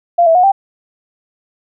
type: tone with pitch steps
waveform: sine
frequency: 691 / 655 / 725 / 784 Hz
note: F5 / E5 / F#5 / G5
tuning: -19 / -11 / -35 / 0 cents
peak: -6 dBFS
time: 0.18-0.52 s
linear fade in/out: 10 ms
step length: 85 ms
effects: none